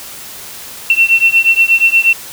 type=beating tone pair; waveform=sine; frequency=2701 / 2709.4 Hz; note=E7 / E7; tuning=+42 / +47 cents; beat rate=8.4 Hz; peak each=-10 dBFS; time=0.9-2.13 s; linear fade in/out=2 ms; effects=white hiss -30 dBFS RMS until 2.32 s